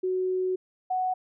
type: tone pair in turn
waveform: sine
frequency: 370.7 / 741.4 Hz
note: F#4 / F#5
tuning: +3 / +3 cents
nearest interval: octave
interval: 1200 cents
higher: second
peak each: -24 dBFS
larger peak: neither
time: 0.03-0.56 / 0.9-1.14 s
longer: first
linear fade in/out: 10 ms
effects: none